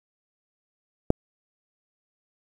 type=click; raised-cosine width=2 ms; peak=-4 dBFS; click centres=1.104 s; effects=7-bit